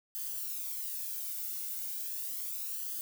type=noise with flanger; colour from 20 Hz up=violet; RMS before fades=-38 dBFS; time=0.15-3.01 s; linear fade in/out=0 ms; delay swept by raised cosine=0.63 to 1.42 ms; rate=0.35 Hz; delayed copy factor=+0.65; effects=none